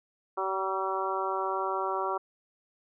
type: harmonic tone with a mistuned harmonic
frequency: 191 Hz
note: G3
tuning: 45 cents flat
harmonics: 2 / 3 / 4 / 5 / 6 / 7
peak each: -34 / -37 / -35 / -34 / -34 / -37 dBFS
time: 0.37-2.18 s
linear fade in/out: 10 ms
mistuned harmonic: 7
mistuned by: +18 cents
effects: none